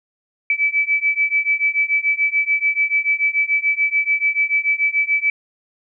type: beating tone pair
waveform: sine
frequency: 2300 / 2306.9 Hz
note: D7 / D7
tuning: -37 / -32 cents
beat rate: 6.9 Hz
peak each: -19 / -18 dBFS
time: 0.5-5.3 s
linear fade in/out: 2 ms
effects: none